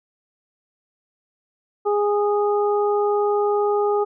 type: harmonic tone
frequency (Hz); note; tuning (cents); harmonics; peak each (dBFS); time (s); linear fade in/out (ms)
412.4; G#4; -12; 1 / 2 / 3; -18 / -24 / -28; 1.85-4.05; 20
effects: none